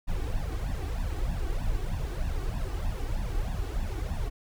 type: noise with flanger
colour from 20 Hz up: brown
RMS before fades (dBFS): -30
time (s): 0.07-4.3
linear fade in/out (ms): 20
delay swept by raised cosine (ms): 1.1 to 2.7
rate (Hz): 3.2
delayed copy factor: +0.95
effects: none